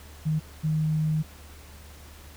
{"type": "tone pair in turn", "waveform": "sine", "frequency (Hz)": [155.56, 155.56], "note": ["D#3", "D#3"], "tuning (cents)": [0, 0], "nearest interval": "unison", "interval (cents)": 0, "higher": "neither", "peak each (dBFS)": [-22, -22], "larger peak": "neither", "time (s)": [[0.25, 0.4], [0.63, 1.23]], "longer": "second", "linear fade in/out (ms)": 20, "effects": ["added 74 Hz sine -46 dBFS peak until 2.36 s", "pink hiss -50 dBFS RMS until 2.36 s"]}